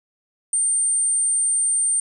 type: tone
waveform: sine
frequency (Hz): 8870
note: C#9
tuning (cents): 0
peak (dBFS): -17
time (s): 0.53-2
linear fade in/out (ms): 2
effects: none